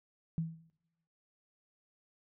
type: tone with exponential decay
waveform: sine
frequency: 163.1 Hz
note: E3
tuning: 18 cents flat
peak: -28 dBFS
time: 0.38-0.7 s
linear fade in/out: 0 ms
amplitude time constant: 68 ms
effects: noise-tail reverb RT60 1.0 s tail -23 dB re dry